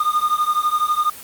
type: beating tone pair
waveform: triangle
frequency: 1214 / 1226 Hz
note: D#6 / D#6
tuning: -43 / -26 cents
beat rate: 12 Hz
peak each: -17 / -17 dBFS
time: 0-1.1 s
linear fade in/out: 5 ms
effects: white hiss -37 dBFS RMS until 1.23 s + Opus 32 kbps